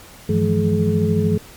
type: tone cluster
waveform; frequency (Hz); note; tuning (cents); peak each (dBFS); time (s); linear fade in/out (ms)
sine; 98.6 / 161.7 / 175.1 / 213.9 / 424.9; G2 / E3 / F3 / A3 / G#4; +11 / -33 / +5 / -49 / +40; -21; 0.29-1.38; 5
effects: pink hiss -42 dBFS RMS until 1.56 s + MP3 96 kbps